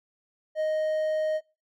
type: tone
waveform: triangle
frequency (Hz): 622.3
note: D#5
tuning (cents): 0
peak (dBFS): -22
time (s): 0.55-1.41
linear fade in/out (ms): 50
effects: noise-tail reverb RT60 0.3 s tail -24 dB re dry